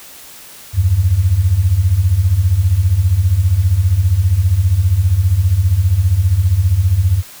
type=beating tone pair; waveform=sine; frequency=81.3 / 96.3 Hz; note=E2 / G2; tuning=-23 / -30 cents; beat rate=15 Hz; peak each=-15 / -11 dBFS; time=0.73-7.23 s; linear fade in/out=50 ms; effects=white hiss -37 dBFS RMS until 7.4 s

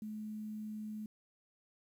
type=tone with quantisation; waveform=sine; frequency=214.3 Hz; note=A3; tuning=45 cents flat; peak=-40 dBFS; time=0.02-1.06 s; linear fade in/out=2 ms; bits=11; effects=none

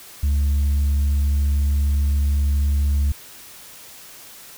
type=tone; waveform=sine; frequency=71.3 Hz; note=C#2; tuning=49 cents sharp; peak=-13 dBFS; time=0.23-3.12 s; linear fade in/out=5 ms; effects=tanh soft clip ceiling -15 dBFS + white hiss -42 dBFS RMS until 4.57 s

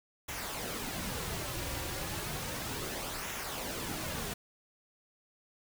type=noise with flanger; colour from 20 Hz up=pink; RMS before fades=-38 dBFS; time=0.28-4.34 s; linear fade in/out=10 ms; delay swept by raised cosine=0.22 to 4.72 ms; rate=0.33 Hz; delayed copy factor=-0.5; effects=none

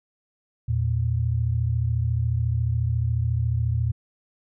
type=tone pair together; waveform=sine; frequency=82.41 / 116.54 Hz; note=E2 / A#2; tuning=0 / 0 cents; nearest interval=tritone; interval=600 cents; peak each=-25 / -22 dBFS; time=0.68-3.92 s; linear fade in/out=10 ms; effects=none

